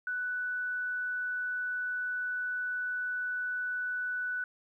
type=tone; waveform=sine; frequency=1487 Hz; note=F#6; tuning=8 cents sharp; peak=-31 dBFS; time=0.07-4.44 s; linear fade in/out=2 ms; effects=12-bit